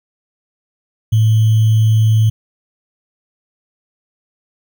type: tone with sample-and-hold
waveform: sine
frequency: 110 Hz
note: A2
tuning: in tune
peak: -8 dBFS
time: 1.12-2.3 s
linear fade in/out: 10 ms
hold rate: 3150 Hz
effects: none